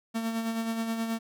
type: tone with tremolo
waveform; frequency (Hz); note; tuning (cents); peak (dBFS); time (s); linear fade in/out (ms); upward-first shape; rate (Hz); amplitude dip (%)
45% pulse; 226.5; A#3; -50; -27; 0.14-1.19; 20; sine; 9.4; 45
effects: none